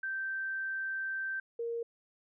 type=tone pair in turn; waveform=sine; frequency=1560 / 466.1 Hz; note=G6 / A#4; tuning=-9 / 0 cents; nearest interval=octave + major sixth; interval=2091 cents; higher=first; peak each=-33 / -33 dBFS; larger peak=neither; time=0.03-1.4 / 1.59-1.83 s; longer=first; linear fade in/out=5 ms; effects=none